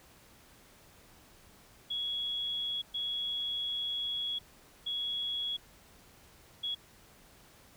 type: tone bursts at uneven times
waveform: sine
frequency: 3346 Hz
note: G#7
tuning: 12 cents sharp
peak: -32 dBFS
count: 4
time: 1.9-2.82 / 2.94-4.39 / 4.86-5.57 / 6.63-6.75 s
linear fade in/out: 10 ms
effects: pink hiss -59 dBFS RMS until 7.76 s